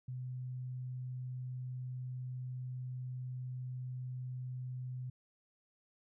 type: tone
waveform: sine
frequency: 126.8 Hz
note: B2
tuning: 46 cents sharp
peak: -39 dBFS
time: 0.08-5.1 s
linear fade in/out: 5 ms
effects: none